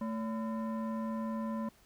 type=tone with frequency modulation; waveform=sine; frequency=221.9 Hz; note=A3; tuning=15 cents sharp; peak=-32 dBFS; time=0.01-1.69 s; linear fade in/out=5 ms; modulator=789 Hz; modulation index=0.68; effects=tanh soft clip ceiling -29 dBFS + pink hiss -64 dBFS RMS until 1.85 s